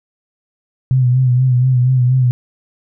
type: tone with vibrato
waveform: sine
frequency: 126.9 Hz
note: B2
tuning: 47 cents sharp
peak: -9 dBFS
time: 0.91-2.31 s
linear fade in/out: 0 ms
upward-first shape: sine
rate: 4.2 Hz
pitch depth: 53 cents each way
effects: none